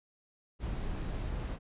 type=noise; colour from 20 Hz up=brown; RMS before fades=-36 dBFS; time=0.59-1.59 s; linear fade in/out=50 ms; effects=resampled to 8000 Hz